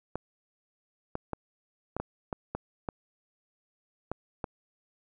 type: clicks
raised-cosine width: 1 ms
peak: -18 dBFS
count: 10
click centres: 0.156 / 1.154 / 1.333 / 1.966 / 2 / 2.328 / 2.55 / 2.888 / 4.116 / 4.442 s
effects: none